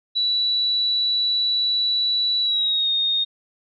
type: tone with pitch glide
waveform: sine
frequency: 3941 to 3698 Hz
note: B7 to A#7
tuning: -4 to -15 cents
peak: -18 dBFS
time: 0.15-3.25 s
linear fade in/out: 20 ms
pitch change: -111 cents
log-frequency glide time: 2.41-2.9 s
effects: none